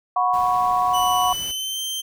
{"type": "chord", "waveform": "sine", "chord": "F# suspended fourth", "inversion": "none", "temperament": "equal with one note detuned", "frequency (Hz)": [730.2, 987.8, 1108.7], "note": ["F#5", "B5", "C#6"], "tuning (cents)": [-23, 0, 0], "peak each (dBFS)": [-20, -23, -21], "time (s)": [0.16, 1.33], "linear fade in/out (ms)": 5}
{"type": "noise", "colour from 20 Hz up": "pink", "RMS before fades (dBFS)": -40, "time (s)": [0.33, 1.52], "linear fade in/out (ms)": 10}
{"type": "tone with pitch glide", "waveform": "sawtooth", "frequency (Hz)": [2971, 3133], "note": ["F#7", "G7"], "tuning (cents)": [6, -2], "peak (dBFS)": -22, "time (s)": [0.93, 2.02], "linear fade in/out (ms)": 20, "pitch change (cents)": 92, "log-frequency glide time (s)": [1.28, 1.81]}
{"effects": []}